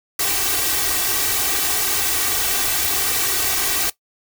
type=noise with comb filter; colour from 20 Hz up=white; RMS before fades=-20 dBFS; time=0.19-3.9 s; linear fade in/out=5 ms; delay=2.6 ms; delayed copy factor=+0.85; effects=noise-tail reverb RT60 0.1 s tail -17 dB re dry